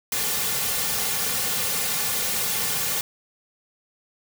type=noise with comb filter; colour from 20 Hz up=white; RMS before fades=-25 dBFS; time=0.12-3.01 s; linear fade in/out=2 ms; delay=3.1 ms; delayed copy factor=-0.8; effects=none